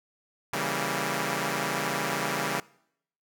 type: chord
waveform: 5% pulse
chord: C# diminished seventh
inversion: none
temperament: equal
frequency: 138.59 / 164.81 / 196 / 233.1 Hz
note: C#3 / E3 / G3 / Bb3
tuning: 0 / 0 / 0 / 0 cents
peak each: -21 / -22 / -21 / -23 dBFS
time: 0.53-2.6 s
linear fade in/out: 2 ms
effects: noise-tail reverb RT60 0.7 s tail -23 dB re dry